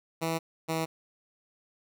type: tone pair in turn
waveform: 10% pulse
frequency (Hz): 163.4 / 161.62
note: E3 / E3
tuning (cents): -15 / -34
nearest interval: unison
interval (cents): 19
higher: first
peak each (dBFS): -20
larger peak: neither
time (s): 0.21-0.39 / 0.68-0.86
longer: neither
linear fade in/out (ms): 20
effects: none